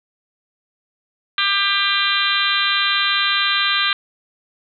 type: harmonic tone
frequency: 397.6 Hz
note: G4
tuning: 25 cents sharp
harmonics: 3 / 4 / 5 / 6 / 7 / 8 / 9 / 10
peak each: -23 / -22 / -27 / -25 / -27 / -23 / -24 / -23 dBFS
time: 1.38-3.93 s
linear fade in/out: 2 ms
effects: none